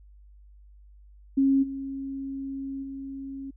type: tone with level steps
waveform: sine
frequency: 271.7 Hz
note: C#4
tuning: 35 cents flat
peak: -18 / -31 / -34 dBFS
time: 1.37-3.51 s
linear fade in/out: 10 ms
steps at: 1.62 / 2.82 s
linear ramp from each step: 20 ms
effects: added 50 Hz sine -49 dBFS peak until 3.56 s